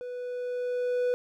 triangle tone with level ramp, 493.9 Hz, B4, in tune, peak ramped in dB -33 to -21 dBFS, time 0.01-1.14 s, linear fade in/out 0 ms, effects none

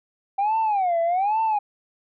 sine tone with vibrato, 773 Hz, G5, 24 cents flat, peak -17 dBFS, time 0.38-1.59 s, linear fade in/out 10 ms, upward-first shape sine, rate 1.2 Hz, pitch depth 250 cents each way, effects tanh soft clip ceiling -17 dBFS

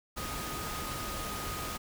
sine tone in noise, 1244.5 Hz, D#6, in tune, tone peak -41 dBFS, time 0.16-1.78 s, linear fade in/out 20 ms, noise pink, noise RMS -38 dBFS, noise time 0.16-1.78 s, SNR -6 dB, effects none

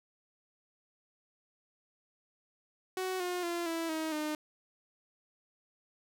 sawtooth tone with pitch steps, 372.8 / 358 / 343.8 / 330.2 / 317.1 / 304.6 Hz, F#4 / F4 / F4 / E4 / D#4 / D#4, +13 / +43 / -27 / +3 / +33 / -37 cents, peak -29 dBFS, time 2.97-4.35 s, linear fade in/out 2 ms, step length 230 ms, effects none

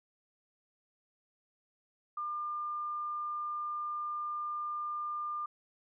sine tone, 1200 Hz, D6, 37 cents sharp, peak -34 dBFS, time 2.17-5.46 s, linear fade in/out 5 ms, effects none

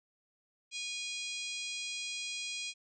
harmonic tone, 820 Hz, G#5, 22 cents flat, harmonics 3 / 4 / 5 / 6 / 7 / 8 / 9 / 10, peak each -41 / -43 / -45 / -47 / -48 / -49 / -50 / -51 dBFS, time 0.71-2.74 s, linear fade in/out 50 ms, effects none

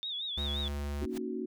sine tone with vibrato, 3576 Hz, A7, 27 cents sharp, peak -34 dBFS, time 0.03-0.68 s, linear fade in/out 0 ms, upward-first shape sine, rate 5.7 Hz, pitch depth 110 cents each way
square tone, 71.9 Hz, D2, 36 cents flat, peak -34 dBFS, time 0.37-1.06 s, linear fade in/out 10 ms
sine chord, D# minor seventh, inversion second, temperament equal, 233.1 / 277.2 / 311.1 / 370 Hz, A#3 / C#4 / D#4 / F#4, 0 / 0 / 0 / 0 cents, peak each -38 / -40 / -42 / -37 dBFS, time 1.01-1.46 s, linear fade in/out 10 ms
pink noise with exponential growth, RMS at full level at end -39 dBFS, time 1.07-1.18 s, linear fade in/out 5 ms, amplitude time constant 22 ms
effects none

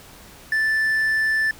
triangle tone, 1760 Hz, A6, in tune, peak -16 dBFS, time 0.52-1.51 s, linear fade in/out 2 ms, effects pink hiss -45 dBFS RMS until 1.59 s

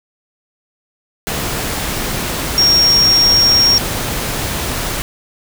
sine tone in noise, 5570 Hz, F8, 5 cents flat, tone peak -8 dBFS, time 2.58-3.78 s, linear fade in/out 0 ms, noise pink, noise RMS -20 dBFS, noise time 1.27-5.02 s, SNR +9 dB, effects none

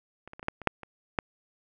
clicks, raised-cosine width 0.5 ms, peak -29 / -28 / -28 / -25 / -12 / -26 / -6 / -27 / -10 dBFS, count 9, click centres 0.276 / 0.334 / 0.395 / 0.429 / 0.484 / 0.617 / 0.673 / 0.833 / 1.188 s, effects none

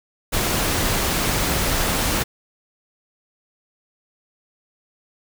pink noise, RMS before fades -21 dBFS, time 0.32-2.24 s, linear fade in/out 20 ms, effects none

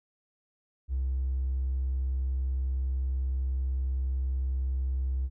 sine tone with hard clipping, 65.41 Hz, C2, in tune, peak -27 dBFS, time 0.88-5.3 s, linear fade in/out 50 ms, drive 1 dB, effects none

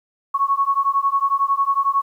sine beating tone pair, 1101 / 1112 Hz, C#6 / C#6, -12 / +5 cents, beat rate 11 Hz, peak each -19 dBFS, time 0.34-2.02 s, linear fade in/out 10 ms, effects 9-bit

